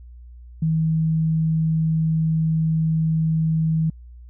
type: tone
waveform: sine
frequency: 160 Hz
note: D#3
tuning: 49 cents sharp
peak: -17 dBFS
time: 0.62-3.9 s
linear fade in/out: 5 ms
effects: added 60 Hz sine -39 dBFS peak until 4.29 s